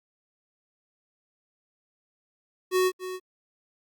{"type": "tone with echo", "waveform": "square", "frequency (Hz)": 370, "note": "F#4", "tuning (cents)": 0, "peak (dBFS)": -21, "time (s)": [2.71, 2.92], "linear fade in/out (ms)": 50, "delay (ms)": 280, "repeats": 1, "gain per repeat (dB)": -12, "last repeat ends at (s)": 3.2, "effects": ["Opus 48 kbps"]}